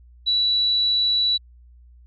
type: tone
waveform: sine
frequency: 3937 Hz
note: B7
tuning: 6 cents flat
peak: -17 dBFS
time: 0.26-1.38 s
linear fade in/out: 20 ms
effects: added 60 Hz sine -46 dBFS peak until 2.06 s